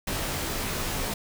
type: noise with comb filter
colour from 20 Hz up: pink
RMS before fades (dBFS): -30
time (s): 0.07-1.14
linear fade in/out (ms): 5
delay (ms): 17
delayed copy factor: -0.65
effects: none